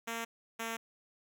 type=tone pair in turn; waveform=5% pulse; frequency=229.5 / 227.3 Hz; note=A#3 / A#3; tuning=-27 / -43 cents; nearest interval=unison; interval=16 cents; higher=first; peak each=-25 dBFS; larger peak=neither; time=0.07-0.25 / 0.59-0.77 s; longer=neither; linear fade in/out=10 ms; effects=none